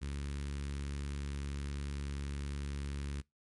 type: tone with notch filter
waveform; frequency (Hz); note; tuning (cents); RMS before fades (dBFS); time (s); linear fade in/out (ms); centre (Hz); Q
sawtooth; 70.7; C#2; +35; -39; 0.01-3.22; 20; 690; 0.59
effects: noise-tail reverb RT60 0.2 s tail -25 dB re dry + MP3 48 kbps